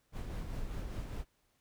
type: noise with tremolo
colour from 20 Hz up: brown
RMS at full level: -38 dBFS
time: 0.12-1.25 s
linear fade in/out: 50 ms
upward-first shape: sine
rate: 5 Hz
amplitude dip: 35%
effects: pink hiss -75 dBFS RMS until 1.6 s